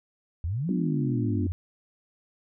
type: exponential two-way sweep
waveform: sine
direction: up then down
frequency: 75.6 to 190 to 86.6 Hz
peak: -26 dBFS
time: 0.44-1.52 s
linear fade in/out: 0 ms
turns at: 0.7 s
type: chord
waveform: sine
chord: G# diminished seventh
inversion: none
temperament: equal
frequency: 207.7 / 246.9 / 293.7 / 349.2 Hz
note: G#3 / B3 / D4 / F4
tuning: 0 / 0 / 0 / 0 cents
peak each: -34 / -30 / -31 / -36 dBFS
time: 0.69-1.47 s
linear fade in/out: 2 ms
effects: none